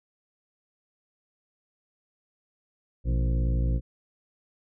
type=harmonic tone with a mistuned harmonic; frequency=58.2 Hz; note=A#1; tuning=2 cents flat; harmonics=1 / 2 / 3 / 4 / 5 / 6 / 8 / 9; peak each=-23 / -29 / -36 / -40 / -40 / -45 / -47 / -44 dBFS; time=3.04-3.81 s; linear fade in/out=50 ms; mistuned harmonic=2; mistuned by=+100 cents; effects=none